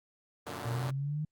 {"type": "chord", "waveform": "5% pulse", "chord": "Gb augmented", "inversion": "none", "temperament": "equal", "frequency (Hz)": [92.5, 116.54, 146.83], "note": ["Gb2", "Bb2", "D3"], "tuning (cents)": [0, 0, 0], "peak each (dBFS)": -31, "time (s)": [0.46, 0.91], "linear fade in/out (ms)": 10}
{"type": "linear sweep", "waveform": "sine", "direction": "up", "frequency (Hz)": [116.54, 155.1], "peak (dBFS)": -31, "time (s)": [0.65, 1.25], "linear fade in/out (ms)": 5}
{"effects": ["Opus 48 kbps"]}